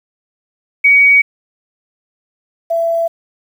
sine tone pair in turn, 2255 / 668.1 Hz, C#7 / E5, +29 / +23 cents, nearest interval octave + major sixth, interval 2106 cents, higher first, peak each -5 / -12 dBFS, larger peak first, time 0.84-1.22 / 2.7-3.08 s, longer neither, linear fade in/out 10 ms, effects 7-bit

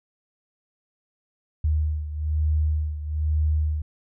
sine beating tone pair, 76.4 / 77.5 Hz, D#2 / D#2, -31 / -6 cents, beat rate 1.1 Hz, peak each -22 / -27 dBFS, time 1.64-3.82 s, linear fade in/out 5 ms, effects none

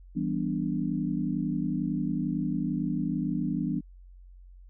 sine chord, E minor seventh, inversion none, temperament equal, 164.81 / 196 / 246.9 / 293.7 Hz, E3 / G3 / B3 / D4, 0 / 0 / 0 / 0 cents, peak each -32 dBFS, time 0.15-3.81 s, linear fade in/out 20 ms, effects added 45 Hz sine -47 dBFS peak until 4.69 s

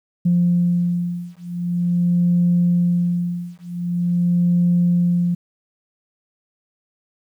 sine beating tone pair, 174.61 / 175.06 Hz, F3 / F3, 0 / +4 cents, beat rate 0.45 Hz, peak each -18 dBFS, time 0.25-5.35 s, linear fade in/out 10 ms, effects tanh soft clip ceiling -8 dBFS + 9-bit

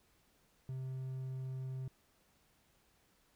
triangle tone, 130.81 Hz, C3, in tune, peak -37 dBFS, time 0.69-1.88 s, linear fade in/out 2 ms, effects pink hiss -72 dBFS RMS until 3.35 s

